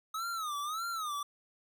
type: tone with vibrato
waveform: square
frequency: 1263 Hz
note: D#6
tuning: 26 cents sharp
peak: -35 dBFS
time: 0.14-1.23 s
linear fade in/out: 5 ms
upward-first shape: sine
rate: 1.7 Hz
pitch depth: 160 cents each way
effects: none